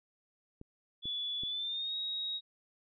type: clicks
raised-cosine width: 3 ms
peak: -34 dBFS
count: 3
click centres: 0.614 / 1.056 / 1.435 s
type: tone with pitch glide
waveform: sine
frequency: 3434 to 3788 Hz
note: A7 to A#7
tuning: -43 to +27 cents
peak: -34 dBFS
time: 1.02-2.41 s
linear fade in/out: 50 ms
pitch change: +170 cents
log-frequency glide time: 1.45-1.96 s
effects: none